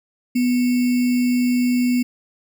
sine tone with sample-and-hold, 246.9 Hz, B3, in tune, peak -15 dBFS, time 0.35-2.03 s, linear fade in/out 10 ms, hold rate 2450 Hz, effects none

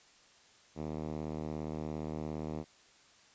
5% pulse tone with band-pass filter, 77.3 Hz, D#2, 11 cents flat, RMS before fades -39 dBFS, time 0.75-2.65 s, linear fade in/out 50 ms, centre 190 Hz, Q 0.72, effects white hiss -62 dBFS RMS until 3.34 s + resampled to 16000 Hz

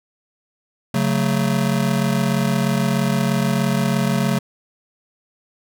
square chord, F# minor, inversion second, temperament just, 138.75 / 185 / 222 Hz, C#3 / F#3 / A3, +2 / 0 / +16 cents, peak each -22 dBFS, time 0.94-4.39 s, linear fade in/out 5 ms, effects none

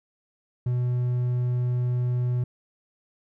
triangle tone, 123.47 Hz, B2, in tune, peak -20 dBFS, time 0.66-2.44 s, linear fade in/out 5 ms, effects none

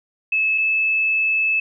sine tone pair in turn, 2600 / 2610 Hz, E7 / E7, -24 / -18 cents, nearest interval unison, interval 6 cents, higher second, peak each -16 dBFS, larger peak neither, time 0.32-0.58 / 0.58-1.6 s, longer second, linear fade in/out 5 ms, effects none

